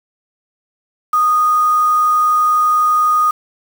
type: tone with quantisation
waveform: sine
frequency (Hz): 1236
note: D#6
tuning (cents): -12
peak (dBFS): -10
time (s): 1.13-3.31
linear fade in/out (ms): 5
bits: 5
effects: none